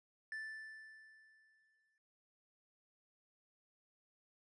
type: tone with exponential decay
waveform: triangle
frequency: 1760 Hz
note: A6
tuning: in tune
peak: -39 dBFS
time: 0.32-1.98 s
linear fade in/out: 1 ms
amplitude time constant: 360 ms
effects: resampled to 24000 Hz